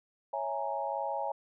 sine chord, A# half-diminished seventh, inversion first, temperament equal, 554.4 / 659.3 / 830.6 / 932.3 Hz, C#5 / E5 / G#5 / A#5, 0 / 0 / 0 / 0 cents, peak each -37 / -38 / -35 / -38 dBFS, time 0.33-1.32 s, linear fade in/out 5 ms, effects none

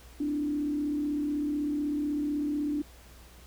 sine tone with frequency modulation, 293.7 Hz, D4, in tune, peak -27 dBFS, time 0.2-2.82 s, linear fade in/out 5 ms, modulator 36 Hz, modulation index 0.51, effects added 60 Hz sine -51 dBFS peak until 3.46 s + pink hiss -55 dBFS RMS until 3.46 s

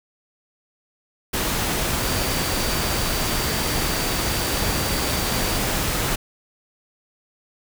sine tone in noise, 4640 Hz, D8, 22 cents flat, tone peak -33 dBFS, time 2.02-5.58 s, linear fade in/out 10 ms, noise pink, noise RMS -23 dBFS, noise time 1.33-6.16 s, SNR -13 dB, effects none

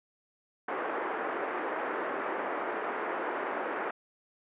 pink band-pass noise, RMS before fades -34 dBFS, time 0.68-3.91 s, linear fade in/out 5 ms, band 340 to 1800 Hz, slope 24 dB/octave, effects resampled to 8000 Hz

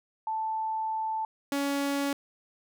sine / sawtooth tone pair in turn, 880 / 280.9 Hz, A5 / C#4, 0 / +23 cents, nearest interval octave + minor sixth, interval 1977 cents, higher first, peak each -28 / -23 dBFS, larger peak second, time 0.27-1.25 / 1.52-2.13 s, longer first, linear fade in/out 2 ms, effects none

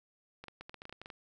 clicks, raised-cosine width 0.3 ms, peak -30 dBFS, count 12, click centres 0.44 / 0.483 / 0.61 / 0.695 / 0.743 / 0.819 / 0.854 / 0.895 / 0.926 / 1.016 / 1.059 / 1.102 s, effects none

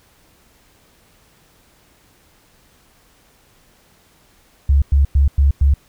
sine tone bursts, 69.8 Hz, C#2, 13 cents sharp, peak -9 dBFS, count 5, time 4.69-5.74 s, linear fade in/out 5 ms, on 130 ms, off 100 ms, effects pink hiss -54 dBFS RMS until 5.88 s

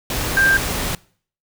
sine tone in noise, 1584 Hz, G6, 18 cents sharp, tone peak -12 dBFS, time 0.37-0.57 s, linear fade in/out 2 ms, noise pink, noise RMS -23 dBFS, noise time 0.1-0.95 s, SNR +8 dB, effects noise-tail reverb RT60 0.5 s tail -23 dB re dry

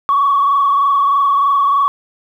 sine tone with frequency modulation, 1121 Hz, C#6, 19 cents sharp, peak -9 dBFS, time 0.09-1.88 s, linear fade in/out 0 ms, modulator 23.2 Hz, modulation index 1.3, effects tanh soft clip ceiling -5 dBFS + 8-bit

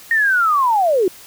sine linear sweep, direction down, 1864.7 to 342.9 Hz, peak -12 dBFS, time 0.11-1.08 s, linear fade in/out 2 ms, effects white hiss -41 dBFS RMS until 1.26 s

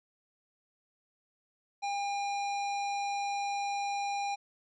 square tone, 805 Hz, G5, 46 cents sharp, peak -32 dBFS, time 1.82-4.36 s, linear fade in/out 20 ms, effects resampled to 16000 Hz

